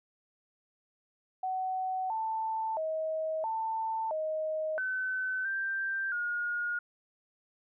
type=tone with pitch steps; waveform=sine; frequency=750 / 886 / 634 / 891 / 626 / 1519 / 1574 / 1433 Hz; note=F#5 / A5 / D#5 / A5 / D#5 / F#6 / G6 / F6; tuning=+23 / +12 / +32 / +22 / +10 / +45 / +7 / +44 cents; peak=-30 dBFS; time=1.43-6.79 s; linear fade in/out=5 ms; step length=670 ms; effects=none